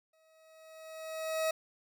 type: tone with exponential growth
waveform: 40% pulse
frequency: 638 Hz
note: D#5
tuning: 43 cents sharp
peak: -27 dBFS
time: 0.13-1.51 s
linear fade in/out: 5 ms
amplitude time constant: 300 ms
effects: none